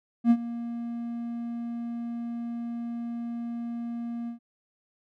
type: tone with ADSR envelope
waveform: triangle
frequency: 235 Hz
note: A#3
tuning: 14 cents sharp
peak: -12 dBFS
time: 0.24-4.39 s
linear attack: 66 ms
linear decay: 58 ms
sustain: -17 dB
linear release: 110 ms
effects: none